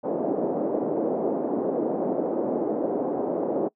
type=band-pass noise; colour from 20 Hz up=pink; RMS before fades=-26 dBFS; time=0.03-3.69 s; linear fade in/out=20 ms; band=260 to 640 Hz; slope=24 dB/octave; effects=noise-tail reverb RT60 0.1 s tail -24 dB re dry